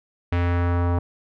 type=tone with low-pass filter sweep; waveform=square; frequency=87.31 Hz; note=F2; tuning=in tune; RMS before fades=-21 dBFS; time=0.32-0.99 s; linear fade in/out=5 ms; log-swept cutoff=2400 to 1000 Hz; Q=1.5; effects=none